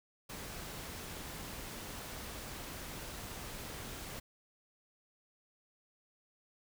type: noise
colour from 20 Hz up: pink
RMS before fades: -45 dBFS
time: 0.29-4.2 s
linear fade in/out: 10 ms
effects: none